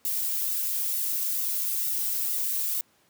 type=noise with flanger; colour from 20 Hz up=violet; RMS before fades=-28 dBFS; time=0.05-2.81 s; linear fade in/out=0 ms; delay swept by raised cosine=1.2 to 2.4 ms; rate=2.2 Hz; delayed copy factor=-0.5; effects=pink hiss -64 dBFS RMS until 3.09 s + high-pass 150 Hz 12 dB/octave